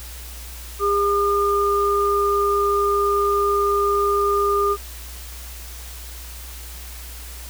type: tone pair together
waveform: sine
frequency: 404.5 / 1212 Hz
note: G#4 / D#6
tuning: -46 / -46 cents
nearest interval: octave + perfect fifth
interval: 1900 cents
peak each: -19 dBFS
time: 0.79-4.77 s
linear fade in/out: 50 ms
effects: added 60 Hz sine -35 dBFS peak until 7.49 s + white hiss -39 dBFS RMS until 7.49 s